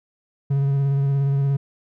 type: tone with vibrato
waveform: triangle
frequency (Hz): 138.8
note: C#3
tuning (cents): +3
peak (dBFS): -15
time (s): 0.5-1.57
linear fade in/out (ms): 10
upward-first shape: square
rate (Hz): 17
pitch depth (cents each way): 17
effects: none